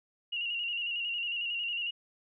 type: tone with vibrato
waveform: sine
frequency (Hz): 2817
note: F7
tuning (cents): +14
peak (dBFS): -31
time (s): 0.32-1.91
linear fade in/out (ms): 10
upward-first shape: square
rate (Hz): 11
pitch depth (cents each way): 39
effects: none